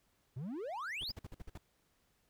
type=exponential sweep; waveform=triangle; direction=up; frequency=115.4 to 5300 Hz; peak=-37 dBFS; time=0.36-1.12 s; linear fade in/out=10 ms
type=noise bursts; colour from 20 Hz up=brown; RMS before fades=-46 dBFS; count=8; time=1.01-1.577 s; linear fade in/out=5 ms; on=28 ms; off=49 ms
effects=pink hiss -75 dBFS RMS until 2.29 s